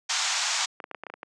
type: band-pass noise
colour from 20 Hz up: white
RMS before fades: -27 dBFS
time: 0.09-0.66 s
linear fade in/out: 10 ms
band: 700 to 7400 Hz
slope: 48 dB/octave
type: clicks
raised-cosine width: 0.5 ms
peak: -21 dBFS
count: 9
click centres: 0.802 / 0.841 / 0.913 / 0.947 / 1.036 / 1.067 / 1.1 / 1.139 / 1.231 s
effects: high-pass 400 Hz 12 dB/octave